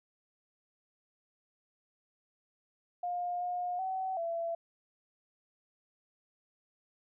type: tone with pitch steps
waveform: sine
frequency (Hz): 709 / 715 / 757 / 672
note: F5 / F5 / F#5 / E5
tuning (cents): +26 / +41 / +39 / +33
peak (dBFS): -32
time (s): 3.03-4.55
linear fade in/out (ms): 5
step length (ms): 380
effects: none